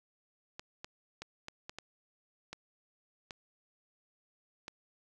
clicks, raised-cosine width 0.2 ms, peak -25 dBFS, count 9, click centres 0.595 / 0.845 / 1.22 / 1.484 / 1.695 / 1.786 / 2.53 / 3.308 / 4.681 s, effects none

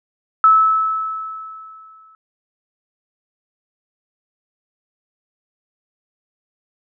sine tone with exponential decay, 1303 Hz, E6, 20 cents flat, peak -6 dBFS, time 0.44-2.15 s, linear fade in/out 1 ms, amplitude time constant 370 ms, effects none

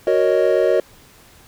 triangle chord, D# minor seventh, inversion first, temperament equal, 370 / 466.2 / 554.4 / 622.3 Hz, F#4 / A#4 / C#5 / D#5, 0 / 0 / 0 / 0 cents, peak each -17 dBFS, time 0.07-0.8 s, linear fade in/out 2 ms, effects pink hiss -48 dBFS RMS until 1.47 s

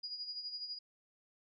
sine tone with tremolo, 4887 Hz, D#8, 32 cents flat, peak -38 dBFS, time 0.03-0.79 s, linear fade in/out 10 ms, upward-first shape sine, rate 12 Hz, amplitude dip 60%, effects none

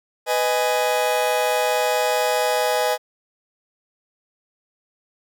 40% pulse chord, G# minor, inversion first, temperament just, 498.4 / 623 / 830.6 Hz, B4 / D#5 / G#5, +16 / +2 / 0 cents, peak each -22 dBFS, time 0.26-2.98 s, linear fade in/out 50 ms, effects none

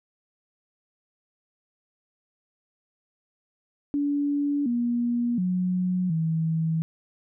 sine tone with pitch steps, 287.1 / 239 / 182.2 / 161.5 Hz, D4 / A#3 / F#3 / E3, -39 / +43 / -26 / -35 cents, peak -22 dBFS, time 3.94-6.82 s, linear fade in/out 0 ms, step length 720 ms, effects none

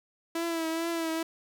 sawtooth tone with vibrato, 329.6 Hz, E4, in tune, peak -25 dBFS, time 0.35-1.23 s, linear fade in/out 5 ms, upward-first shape triangle, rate 2.3 Hz, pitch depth 47 cents each way, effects none

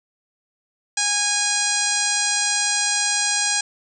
harmonic tone with a mistuned harmonic, 822 Hz, G#5, 18 cents flat, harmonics 1 / 2 / 3 / 4 / 5 / 6 / 7 / 8 / 9 / 10, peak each -30 / -27 / -29 / -31 / -28 / -28 / -27 / -27 / -27 / -27 dBFS, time 0.97-3.61 s, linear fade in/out 5 ms, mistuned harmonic 10, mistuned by -19 cents, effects none

